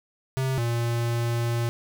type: tone pair in turn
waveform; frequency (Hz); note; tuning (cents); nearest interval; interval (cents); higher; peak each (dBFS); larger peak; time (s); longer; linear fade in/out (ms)
square; 132.1 / 117.69; C3 / A#2; +17 / +17; major second; 200; first; -24; neither; 0.37-0.58 / 0.58-1.69; second; 0
effects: none